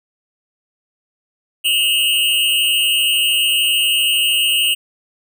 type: tone with amplitude modulation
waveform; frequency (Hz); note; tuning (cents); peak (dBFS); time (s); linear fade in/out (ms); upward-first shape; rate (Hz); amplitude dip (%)
square; 2851; F7; +35; -10; 1.64-4.75; 20; sine; 233; 85
effects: none